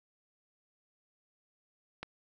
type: click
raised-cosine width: 0.3 ms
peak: -23 dBFS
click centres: 2.03 s
effects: none